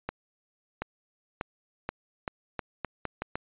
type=accelerating click train; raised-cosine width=0.5 ms; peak=-16 dBFS; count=10; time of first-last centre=0.09-3.355 s; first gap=730 ms; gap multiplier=0.81; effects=resampled to 8000 Hz